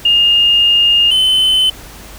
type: tone pair in turn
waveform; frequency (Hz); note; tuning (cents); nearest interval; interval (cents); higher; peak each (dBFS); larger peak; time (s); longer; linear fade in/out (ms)
sine / triangle; 2830 / 3047; F7 / G7; +22 / -50; minor second; 128; second; -7; neither; 0.05-1.11 / 1.11-1.7; first; 5
effects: added 50 Hz sine -37 dBFS peak until 2.18 s + pink hiss -35 dBFS RMS until 2.18 s